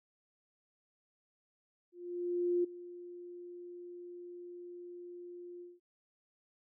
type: tone with ADSR envelope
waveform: sine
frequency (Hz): 351.9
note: F4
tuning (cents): +13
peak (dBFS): -27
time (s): 1.92-5.8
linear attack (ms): 720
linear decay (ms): 10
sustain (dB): -18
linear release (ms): 190
effects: none